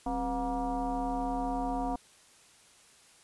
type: tone with frequency modulation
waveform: sine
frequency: 493.9 Hz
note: B4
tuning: in tune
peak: -29 dBFS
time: 0.06-1.96 s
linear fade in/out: 5 ms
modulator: 228 Hz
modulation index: 2
effects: white hiss -59 dBFS RMS until 3.23 s + resampled to 24000 Hz